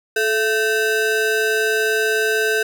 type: ring-modulated tone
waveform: square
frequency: 554.4 Hz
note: C#5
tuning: in tune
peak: -14 dBFS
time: 0.16-2.63 s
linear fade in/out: 5 ms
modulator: 989 Hz
effects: none